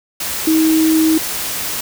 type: tone in noise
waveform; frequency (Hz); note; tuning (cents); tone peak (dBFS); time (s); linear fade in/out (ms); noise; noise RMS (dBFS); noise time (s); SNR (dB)
sine; 317.8; D#4; +37; -10; 0.47-1.18; 5; white; -22; 0.2-1.81; +9
effects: none